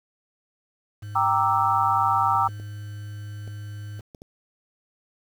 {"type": "tone", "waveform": "triangle", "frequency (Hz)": 103.83, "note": "G#2", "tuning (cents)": 0, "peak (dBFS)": -31, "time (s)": [1.02, 4.01], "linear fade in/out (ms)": 10}
{"type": "chord", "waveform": "sine", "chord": "E half-diminished seventh", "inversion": "first", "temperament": "equal", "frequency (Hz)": [784, 932.3, 1174.7, 1318.5], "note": ["G5", "Bb5", "D6", "E6"], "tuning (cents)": [0, 0, 0, 0], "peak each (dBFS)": -24, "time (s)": [1.15, 2.48], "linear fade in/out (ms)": 10}
{"type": "clicks", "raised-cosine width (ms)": 2, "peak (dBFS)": -30, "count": 7, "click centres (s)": [2.353, 2.488, 2.599, 3.477, 3.994, 4.148, 4.219]}
{"effects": ["8-bit"]}